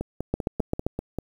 two click trains, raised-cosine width 2 ms, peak -15 / -10 dBFS, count 7 / 5, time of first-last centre 0.01-1.186 / 0.34-0.866 s, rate 5.1 / 7.61 Hz, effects 8-bit

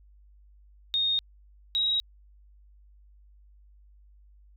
sine tone pair in turn, 3700 / 3819 Hz, A#7 / A#7, -14 / +41 cents, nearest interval minor second, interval 55 cents, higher second, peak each -23 / -23 dBFS, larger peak neither, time 0.94-1.19 / 1.75-2 s, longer neither, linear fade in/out 0 ms, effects added 50 Hz sine -53 dBFS peak until 4.56 s

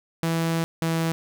sawtooth tone pair in turn, 164.81 / 163.86 Hz, E3 / E3, 0 / -10 cents, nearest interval unison, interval 10 cents, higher first, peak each -18 dBFS, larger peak neither, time 0.23-0.64 / 0.82-1.12 s, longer first, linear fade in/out 0 ms, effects none

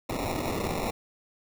blue noise with sample-and-hold, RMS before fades -30 dBFS, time 0.09-0.91 s, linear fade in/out 10 ms, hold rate 1575 Hz, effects none

